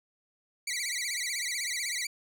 15% pulse tone with vibrato, 2128 Hz, C7, 29 cents sharp, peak -24 dBFS, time 0.67-2.07 s, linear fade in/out 5 ms, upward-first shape sine, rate 16 Hz, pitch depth 170 cents each way, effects none

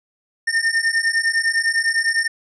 square beating tone pair, 1812 / 1821.9 Hz, A#6 / A#6, -50 / -40 cents, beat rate 9.9 Hz, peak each -21 / -20 dBFS, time 0.47-2.28 s, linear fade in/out 10 ms, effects resampled to 22050 Hz

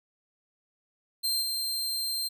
sawtooth tone with level steps, 4159 Hz, C8, 11 cents flat, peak -23 / -26 dBFS, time 1.23-2.29 s, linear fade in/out 20 ms, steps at 1.41 s, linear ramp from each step 20 ms, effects none

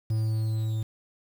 triangle tone with level ramp, 110 Hz, A2, in tune, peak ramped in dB -21 to -24 dBFS, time 0.1-0.83 s, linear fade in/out 5 ms, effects 8-bit

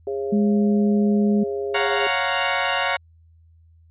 harmonic tone, 136.1 Hz, C#3, 31 cents flat, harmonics 3 / 4 / 5, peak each -24 / -32 / -35 dBFS, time 0.07-2.07 s, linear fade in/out 2 ms
sine tone, 207.4 Hz, G#3, 2 cents flat, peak -16 dBFS, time 0.32-1.44 s, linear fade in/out 10 ms
15% pulse chord, Gb major seventh, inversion second, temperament equal, 554.4 / 698.5 / 740 / 932.3 Hz, Db5 / F5 / Gb5 / Bb5, 0 / 0 / 0 / 0 cents, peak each -19 dBFS, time 1.74-2.97 s, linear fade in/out 10 ms
effects added 82 Hz sine -50 dBFS peak until 3.9 s + resampled to 8000 Hz

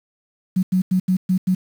sine tone bursts at uneven times, 185 Hz, F#3, in tune, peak -14 dBFS, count 6, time 0.56-0.63 / 0.72-0.82 / 0.91-1 / 1.08-1.17 / 1.29-1.38 / 1.47-1.55 s, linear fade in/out 10 ms, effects 7-bit

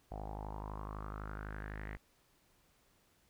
sawtooth tone with low-pass filter sweep, 51.91 Hz, G#1, in tune, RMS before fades -44 dBFS, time 0.11-1.97 s, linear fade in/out 5 ms, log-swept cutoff 730 to 2000 Hz, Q 5.8, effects pink hiss -71 dBFS RMS until 3.29 s

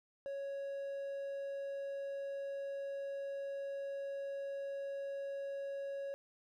triangle tone, 554.4 Hz, C#5, in tune, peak -37 dBFS, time 0.26-6.14 s, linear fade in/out 0 ms, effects none

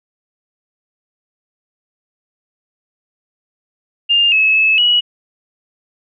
sine tone with pitch steps, 2808 / 2586 / 2600 / 2920 Hz, F7 / E7 / E7 / F#7, +9 / -34 / -24 / -24 cents, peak -9 dBFS, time 4.09-5.01 s, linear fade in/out 20 ms, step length 230 ms, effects none

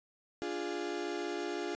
35% pulse chord, D diminished, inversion none, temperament equal, 293.7 / 349.2 / 415.3 Hz, D4 / F4 / Ab4, 0 / 0 / 0 cents, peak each -40 / -36 / -38 dBFS, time 0.42-1.75 s, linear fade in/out 0 ms, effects resampled to 16000 Hz

